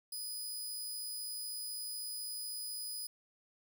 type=tone; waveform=15% pulse; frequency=4978 Hz; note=D#8; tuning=in tune; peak=-33 dBFS; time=0.12-3.07 s; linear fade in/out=5 ms; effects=none